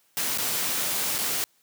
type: noise with dropouts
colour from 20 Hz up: white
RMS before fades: -27 dBFS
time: 0.17-1.44 s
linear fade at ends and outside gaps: 0 ms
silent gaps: 0.375-0.384 / 1.182-1.187 s
effects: white hiss -65 dBFS RMS until 1.62 s + high-pass 100 Hz 12 dB/octave